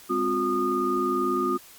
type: tone cluster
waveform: sine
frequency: 203.3 / 261 / 358 / 1226 Hz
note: G#3 / C4 / F4 / D#6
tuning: -37 / -4 / +43 / -26 cents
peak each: -34 / -29 / -26 / -26 dBFS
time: 0.09-1.58 s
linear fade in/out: 20 ms
effects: white hiss -49 dBFS RMS until 1.78 s + Opus 48 kbps